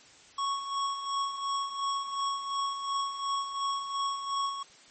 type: tone with tremolo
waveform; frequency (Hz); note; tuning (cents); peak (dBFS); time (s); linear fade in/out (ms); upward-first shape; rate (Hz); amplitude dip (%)
square; 1107; C#6; -3; -28; 0.38-4.63; 5; sine; 2.8; 60
effects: white hiss -55 dBFS RMS until 4.9 s + MP3 32 kbps